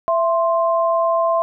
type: tone pair together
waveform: sine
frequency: 666 / 1048.6 Hz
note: E5 / C6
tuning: +18 / +3 cents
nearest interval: minor sixth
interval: 785 cents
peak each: -16 / -19 dBFS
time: 0.08-1.42 s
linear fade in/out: 0 ms
effects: none